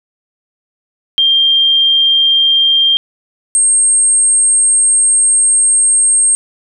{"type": "tone pair in turn", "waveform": "sine", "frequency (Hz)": [3188, 8495], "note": ["G7", "C9"], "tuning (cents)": [28, 25], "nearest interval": "octave + perfect fourth", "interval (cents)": 1697, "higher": "second", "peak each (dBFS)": -7, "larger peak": "neither", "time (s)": [[1.18, 2.97], [3.55, 6.35]], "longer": "second", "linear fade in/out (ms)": 0, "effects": []}